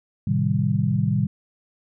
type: chord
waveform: sine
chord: A half-diminished seventh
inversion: none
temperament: equal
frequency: 110 / 130.81 / 155.56 / 196 Hz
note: A2 / C3 / Eb3 / G3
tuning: 0 / 0 / 0 / 0 cents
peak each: -24 dBFS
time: 0.27-1.27 s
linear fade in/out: 5 ms
effects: none

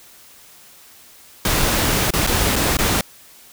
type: noise with dropouts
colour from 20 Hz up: pink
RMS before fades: -18 dBFS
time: 1.45-3.01 s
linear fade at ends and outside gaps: 2 ms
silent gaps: 2.106-2.136 / 2.266-2.272 / 2.558-2.562 / 2.77-2.787 s
effects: white hiss -46 dBFS RMS until 3.52 s

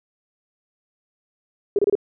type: tone bursts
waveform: sine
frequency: 405.3 Hz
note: G#4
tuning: 42 cents flat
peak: -14 dBFS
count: 4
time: 1.76-1.953 s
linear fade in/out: 2 ms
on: 28 ms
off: 27 ms
effects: none

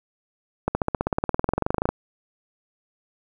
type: accelerating click train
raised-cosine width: 1 ms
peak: -7 dBFS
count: 25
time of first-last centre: 0.68-1.89 s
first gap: 70 ms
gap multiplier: 0.97
effects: 8-bit

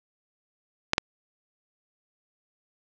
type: clicks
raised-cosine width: 0.2 ms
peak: -3 dBFS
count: 2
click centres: 0.934 / 0.981 s
effects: low-pass 6000 Hz 12 dB/octave

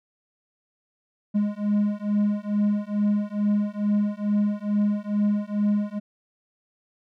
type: beating tone pair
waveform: triangle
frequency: 205.8 / 208.1 Hz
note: G#3 / G#3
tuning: -16 / +4 cents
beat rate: 2.3 Hz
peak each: -22 dBFS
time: 1.34-6 s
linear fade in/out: 20 ms
effects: none

